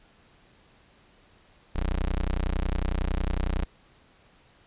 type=tone; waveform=25% pulse; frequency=30.93 Hz; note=B0; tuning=3 cents sharp; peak=-21 dBFS; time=1.75-3.65 s; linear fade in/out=10 ms; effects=pink hiss -59 dBFS RMS until 4.66 s + resampled to 8000 Hz